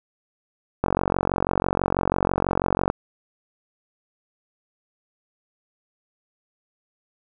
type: click train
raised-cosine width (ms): 1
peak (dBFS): -6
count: 96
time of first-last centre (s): 0.84-2.901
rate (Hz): 46.1
effects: none